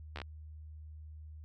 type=slowing click train; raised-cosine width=0.3 ms; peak=-25 dBFS; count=5; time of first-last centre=0.16-0.217 s; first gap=13 ms; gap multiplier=1.06; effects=added 77 Hz sine -46 dBFS peak until 1.44 s